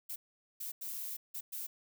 violet noise bursts at uneven times, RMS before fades -41 dBFS, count 5, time 0.09-0.16 / 0.6-0.72 / 0.81-1.17 / 1.34-1.41 / 1.52-1.67 s, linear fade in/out 10 ms, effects none

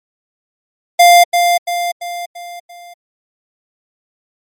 square tone with echo, 698.5 Hz, F5, in tune, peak -4 dBFS, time 0.99-1.24 s, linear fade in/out 10 ms, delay 340 ms, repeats 5, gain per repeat -6 dB, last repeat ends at 2.94 s, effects MP3 64 kbps

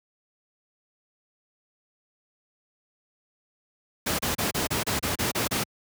pink noise bursts, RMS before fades -26 dBFS, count 10, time 4.06-5.639 s, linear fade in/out 10 ms, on 130 ms, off 31 ms, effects high-pass 80 Hz 12 dB/octave

